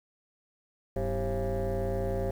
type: tone with frequency modulation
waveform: sine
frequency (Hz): 246.9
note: B3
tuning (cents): 0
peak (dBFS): -25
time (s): 0.96-2.31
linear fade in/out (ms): 5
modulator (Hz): 145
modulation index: 2.7
effects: tanh soft clip ceiling -26 dBFS + 9-bit